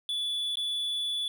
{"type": "tone with dropouts", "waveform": "triangle", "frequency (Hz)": 3446, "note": "A7", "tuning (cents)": -37, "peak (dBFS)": -27, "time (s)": [0.09, 1.28], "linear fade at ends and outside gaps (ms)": 1, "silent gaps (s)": [0.556, 0.571], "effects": []}